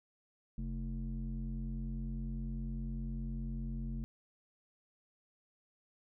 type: tone with low-pass filter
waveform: square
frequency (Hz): 44.99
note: F#1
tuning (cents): -48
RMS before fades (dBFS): -39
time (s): 0.58-4.04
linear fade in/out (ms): 0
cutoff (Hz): 200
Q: 6.5
effects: none